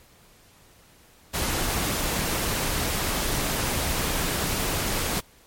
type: noise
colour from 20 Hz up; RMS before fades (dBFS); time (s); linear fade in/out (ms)
pink; -26; 1.33-5.21; 20
effects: pink hiss -55 dBFS RMS until 5.46 s + MP3 64 kbps